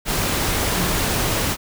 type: tone in noise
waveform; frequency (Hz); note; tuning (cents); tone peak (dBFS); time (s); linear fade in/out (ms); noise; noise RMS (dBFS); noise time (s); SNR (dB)
sine; 177.3; F3; +26; -24; 0.74-0.94; 50; pink; -21; 0.05-1.57; -6
effects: none